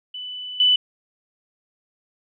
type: tone with level steps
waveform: sine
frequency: 2990 Hz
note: F#7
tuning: 17 cents sharp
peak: -30 / -13 dBFS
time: 0.14-0.76 s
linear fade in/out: 5 ms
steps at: 0.6 s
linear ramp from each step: 2 ms
effects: none